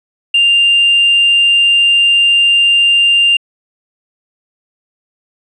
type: tone with hard clipping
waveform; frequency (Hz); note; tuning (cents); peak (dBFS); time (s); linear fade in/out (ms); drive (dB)
triangle; 2794; F7; 0; -7; 0.34-3.37; 5; 4
effects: resampled to 24000 Hz